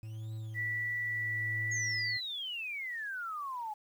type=tone with tremolo; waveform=triangle; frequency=110 Hz; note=A2; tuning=in tune; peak=-35 dBFS; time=0.03-2.17 s; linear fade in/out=0 ms; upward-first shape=triangle; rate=0.79 Hz; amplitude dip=75%
type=tone with pitch glide; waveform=sine; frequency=1958 to 1978.5 Hz; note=B6 to B6; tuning=-15 to +3 cents; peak=-32 dBFS; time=0.54-2.21 s; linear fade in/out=50 ms; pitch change=+18 cents; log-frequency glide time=1.53-1.97 s
type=exponential sweep; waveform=sine; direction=down; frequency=6680 to 830 Hz; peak=-36 dBFS; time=1.71-3.74 s; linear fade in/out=10 ms
effects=10-bit